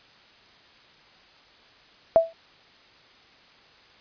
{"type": "tone with exponential decay", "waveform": "sine", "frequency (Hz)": 659.3, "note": "E5", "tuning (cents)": 0, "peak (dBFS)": -9, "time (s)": [2.16, 2.33], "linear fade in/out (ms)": 0, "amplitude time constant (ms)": 36, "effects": ["white hiss -54 dBFS RMS until 4 s", "resampled to 11025 Hz"]}